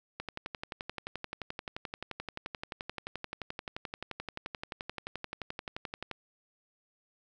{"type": "click train", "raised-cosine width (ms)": 0.3, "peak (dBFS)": -21, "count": 69, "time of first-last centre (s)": [0.2, 6.113], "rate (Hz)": 11.5, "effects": []}